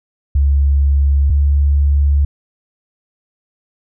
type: tone pair in turn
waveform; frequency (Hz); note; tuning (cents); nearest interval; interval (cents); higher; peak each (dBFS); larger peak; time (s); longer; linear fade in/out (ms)
sine; 70 / 71.26; C#2 / C#2; +18 / +48; unison; 30; second; -9; neither; 0.35-1.3 / 1.3-2.25; neither; 5
effects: none